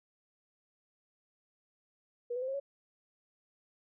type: tone with pitch steps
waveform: sine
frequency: 481.6 / 499.7 / 518.6 / 538.1 / 558.3 Hz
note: B4 / B4 / C5 / C5 / C#5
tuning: -44 / +20 / -15 / +48 / +12 cents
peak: -33 dBFS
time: 2.3-2.6 s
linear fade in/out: 10 ms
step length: 60 ms
effects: none